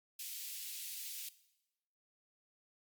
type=high-pass noise; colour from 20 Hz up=white; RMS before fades=-45 dBFS; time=0.19-1.29 s; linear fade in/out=5 ms; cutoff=2500 Hz; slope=24 dB/octave; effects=noise-tail reverb RT60 0.9 s tail -17 dB re dry + Opus 48 kbps